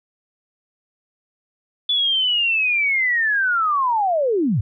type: linear sweep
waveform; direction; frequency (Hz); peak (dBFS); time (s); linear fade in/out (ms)
sine; down; 3464 to 84.8; -16; 1.89-4.61; 5
effects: none